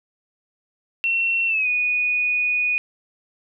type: tone with pitch glide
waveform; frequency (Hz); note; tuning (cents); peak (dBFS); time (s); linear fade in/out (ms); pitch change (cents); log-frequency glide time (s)
sine; 2715 to 2475; F7 to D#7; -50 to -10; -18; 1.04-2.78; 0; -160; 1.47-1.68
effects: none